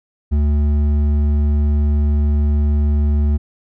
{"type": "tone with hard clipping", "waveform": "triangle", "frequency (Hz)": 73.42, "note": "D2", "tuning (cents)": 0, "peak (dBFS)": -14, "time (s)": [0.31, 3.38], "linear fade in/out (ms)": 20, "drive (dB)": 11, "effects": []}